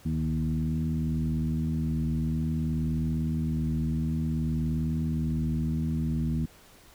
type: tone with frequency modulation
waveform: sine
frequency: 158.4 Hz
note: D#3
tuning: 31 cents sharp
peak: -25 dBFS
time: 0.05-6.46 s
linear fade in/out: 10 ms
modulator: 79.5 Hz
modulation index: 1.2
effects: pink hiss -55 dBFS RMS until 6.94 s